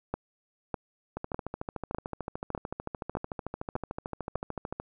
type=two click trains; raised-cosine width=1 ms; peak=-16 / -20 dBFS; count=8 / 50; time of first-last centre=0.14-4.357 / 1.17-4.8 s; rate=1.66 / 13.5 Hz; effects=none